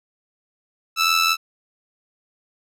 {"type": "tone with amplitude modulation", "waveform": "15% pulse", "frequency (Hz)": 1318.5, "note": "E6", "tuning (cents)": 0, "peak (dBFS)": -7, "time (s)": [0.96, 1.37], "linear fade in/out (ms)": 50, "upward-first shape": "sine", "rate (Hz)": 84.4, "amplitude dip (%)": 60, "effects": ["low-pass 12000 Hz 12 dB/octave"]}